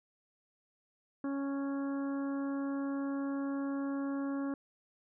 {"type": "harmonic tone", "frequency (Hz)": 277.2, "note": "C#4", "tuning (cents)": 0, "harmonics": [1, 2, 3, 4, 5, 6], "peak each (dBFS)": [-33, -44, -51, -48, -51, -54], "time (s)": [1.24, 4.54], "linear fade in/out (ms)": 2, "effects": []}